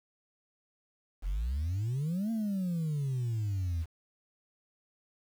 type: exponential two-way sweep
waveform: sine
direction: up then down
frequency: 41.2 to 230 to 78.9 Hz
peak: -27 dBFS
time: 1.22-3.86 s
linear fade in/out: 50 ms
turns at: 2.31 s
effects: tanh soft clip ceiling -28 dBFS + 9-bit